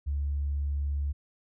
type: tone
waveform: sine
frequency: 71.4 Hz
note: D2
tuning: 48 cents flat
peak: -26 dBFS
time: 0.06-1.13 s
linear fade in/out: 20 ms
effects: tanh soft clip ceiling -22 dBFS